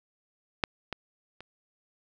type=clicks; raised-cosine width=0.3 ms; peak=-8 / -17 / -28 dBFS; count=3; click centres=0.638 / 0.927 / 1.406 s; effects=none